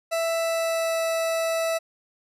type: tone with pitch glide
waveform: 40% pulse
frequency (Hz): 661 to 656.1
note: E5 to E5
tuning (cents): +5 to -8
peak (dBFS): -22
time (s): 0.11-1.79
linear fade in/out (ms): 20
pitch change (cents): -13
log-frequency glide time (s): 0.34-1
effects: resampled to 32000 Hz